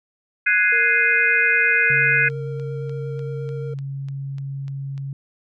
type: chord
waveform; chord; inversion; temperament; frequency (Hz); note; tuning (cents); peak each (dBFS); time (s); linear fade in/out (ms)
sine; Ab dominant seventh; third; equal; 1480 / 1661.2 / 2093 / 2489; Gb6 / Ab6 / C7 / Eb7; 0 / 0 / 0 / 0; -20; 0.46-2.29; 10
type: tone with vibrato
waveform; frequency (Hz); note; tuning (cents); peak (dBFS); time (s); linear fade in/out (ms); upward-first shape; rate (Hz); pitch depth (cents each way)
triangle; 462.8; A#4; -13; -28; 0.72-3.74; 5; square; 8.6; 10
type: tone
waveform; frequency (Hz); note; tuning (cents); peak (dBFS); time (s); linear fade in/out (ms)
sine; 137.6; C#3; -12; -26; 1.9-5.13; 2
type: click train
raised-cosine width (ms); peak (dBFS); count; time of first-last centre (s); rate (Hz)
0.2; -29; 10; 2.3-4.979; 3.36
effects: none